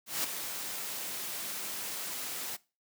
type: noise with ADSR envelope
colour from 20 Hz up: white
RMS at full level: -30 dBFS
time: 0.06-2.57 s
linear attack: 180 ms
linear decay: 7 ms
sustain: -8 dB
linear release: 19 ms
effects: noise-tail reverb RT60 0.3 s tail -21 dB re dry + high-pass 150 Hz 12 dB/octave